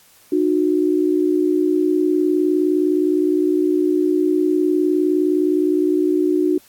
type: tone pair together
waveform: sine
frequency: 304.4 / 364 Hz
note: D#4 / F#4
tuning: -38 / -28 cents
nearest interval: minor third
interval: 310 cents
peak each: -17 dBFS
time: 0.32-6.58 s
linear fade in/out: 5 ms
effects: white hiss -51 dBFS RMS until 6.68 s + AAC 64 kbps